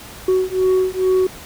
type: beating tone pair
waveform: sine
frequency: 371.8 / 374.1 Hz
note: F#4 / F#4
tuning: +8 / +19 cents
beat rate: 2.3 Hz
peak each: -15 dBFS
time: 0.28-1.27 s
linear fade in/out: 5 ms
effects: tanh soft clip ceiling -11 dBFS + pink hiss -37 dBFS RMS until 1.45 s